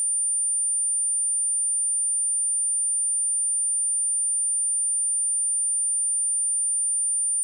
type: tone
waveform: sine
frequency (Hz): 9180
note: D9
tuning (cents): -40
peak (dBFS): -21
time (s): 0-7.43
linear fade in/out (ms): 0
effects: none